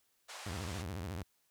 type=band-pass noise; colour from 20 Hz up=pink; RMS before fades=-48 dBFS; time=0.28-0.83 s; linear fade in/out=20 ms; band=620 to 9300 Hz; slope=24 dB/octave
type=tone with vibrato; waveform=sawtooth; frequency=89.6 Hz; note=F2; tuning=45 cents sharp; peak=-35 dBFS; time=0.46-1.23 s; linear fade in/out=5 ms; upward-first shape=sine; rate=14 Hz; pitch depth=260 cents each way
effects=white hiss -75 dBFS RMS until 1.5 s